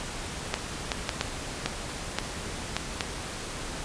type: clicks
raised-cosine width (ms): 0.2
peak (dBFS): -8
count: 8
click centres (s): 0.541 / 0.918 / 1.092 / 1.211 / 1.66 / 2.186 / 2.766 / 3.008
effects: pink hiss -36 dBFS RMS until 3.84 s + resampled to 22050 Hz